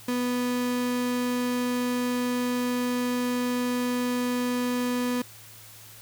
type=tone; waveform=35% pulse; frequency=246.7 Hz; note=B3; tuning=2 cents flat; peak=-23 dBFS; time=0.08-5.22 s; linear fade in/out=5 ms; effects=added 109 Hz sine -53 dBFS peak until 6.01 s + white hiss -48 dBFS RMS until 6.01 s